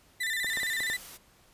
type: tone with vibrato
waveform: 35% pulse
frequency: 1891 Hz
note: A#6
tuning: 24 cents sharp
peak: -27 dBFS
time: 0.2-0.97 s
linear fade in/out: 10 ms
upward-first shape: square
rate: 15 Hz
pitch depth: 87 cents each way
type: clicks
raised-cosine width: 1 ms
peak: -27 dBFS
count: 5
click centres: 0.445 / 0.573 / 0.632 / 0.805 / 0.9 s
type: noise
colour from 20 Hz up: white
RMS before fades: -46 dBFS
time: 0.47-1.18 s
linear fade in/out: 20 ms
effects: pink hiss -61 dBFS RMS until 1.53 s + resampled to 32000 Hz